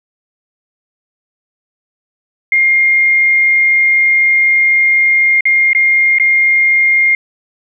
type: tone with dropouts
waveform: sine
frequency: 2122 Hz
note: C7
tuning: 24 cents sharp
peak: -7 dBFS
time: 2.52-7.15 s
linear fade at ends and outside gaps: 2 ms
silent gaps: 5.408-5.454 / 5.732-5.749 / 6.185-6.198 s
effects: none